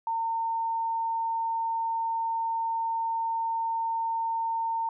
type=tone; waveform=sine; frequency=910 Hz; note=A#5; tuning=42 cents flat; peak=-26 dBFS; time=0.07-4.89 s; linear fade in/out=2 ms; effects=none